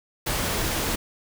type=noise; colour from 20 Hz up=pink; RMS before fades=-26 dBFS; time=0.26-0.96 s; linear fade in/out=10 ms; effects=none

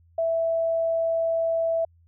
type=tone; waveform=sine; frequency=659.3 Hz; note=E5; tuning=in tune; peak=-21 dBFS; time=0.18-1.85 s; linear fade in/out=5 ms; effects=added 84 Hz sine -55 dBFS peak until 2.07 s

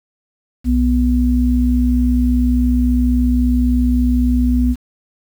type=tone pair together; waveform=sine; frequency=61.77 / 247.1 Hz; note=B1 / B3; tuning=+1 / +1 cents; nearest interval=2 octaves; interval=2400 cents; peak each=-14 dBFS; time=0.64-4.76 s; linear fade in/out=50 ms; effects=7-bit

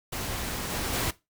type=noise with level steps; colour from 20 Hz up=pink; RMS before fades=-33 / -31 / -28 dBFS; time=0.12-1.11 s; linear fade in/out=10 ms; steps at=0.7 / 0.93 s; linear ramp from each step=2 ms; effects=noise-tail reverb RT60 0.2 s tail -17 dB re dry

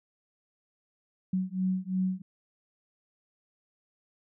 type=beating tone pair; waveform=sine; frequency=185 / 187.9 Hz; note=F#3 / F#3; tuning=0 / +27 cents; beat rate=2.9 Hz; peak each=-30 dBFS; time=1.33-2.22 s; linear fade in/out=5 ms; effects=none

